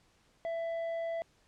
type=tone with tanh clipping; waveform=sine; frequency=665 Hz; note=E5; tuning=15 cents sharp; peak=-34 dBFS; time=0.45-1.22 s; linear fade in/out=0 ms; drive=6 dB; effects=pink hiss -68 dBFS RMS until 1.47 s + low-pass 8000 Hz 12 dB/octave